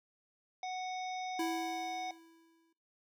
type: harmonic tone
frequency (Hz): 740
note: F#5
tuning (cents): 0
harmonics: 1 / 3 / 5 / 7 / 8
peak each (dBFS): -37 / -47 / -51 / -54 / -55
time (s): 0.63-2.11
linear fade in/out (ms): 2
type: tone with exponential decay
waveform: square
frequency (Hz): 329.6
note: E4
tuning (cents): 0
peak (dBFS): -33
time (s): 1.39-2.73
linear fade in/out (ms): 5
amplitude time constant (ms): 290
effects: noise-tail reverb RT60 0.3 s tail -18 dB re dry